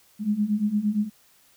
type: beating tone pair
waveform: sine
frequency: 203.9 / 212.6 Hz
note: G#3 / G#3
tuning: -32 / +41 cents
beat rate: 8.7 Hz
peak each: -26 / -23 dBFS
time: 0.19-1.1 s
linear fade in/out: 50 ms
effects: white hiss -59 dBFS RMS until 1.56 s